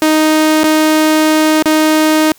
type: tone with dropouts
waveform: sawtooth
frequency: 311.1 Hz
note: D#4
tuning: in tune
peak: -4 dBFS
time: 0.02-2.32 s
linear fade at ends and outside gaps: 1 ms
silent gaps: 0.635-0.641 / 1.625-1.657 s
effects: white hiss -46 dBFS RMS until 2.38 s